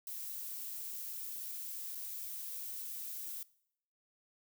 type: noise with dropouts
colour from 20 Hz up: violet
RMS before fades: -43 dBFS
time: 0.07-3.43 s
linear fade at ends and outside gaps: 1 ms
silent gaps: 1.949-1.953 s
effects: noise-tail reverb RT60 0.7 s tail -21 dB re dry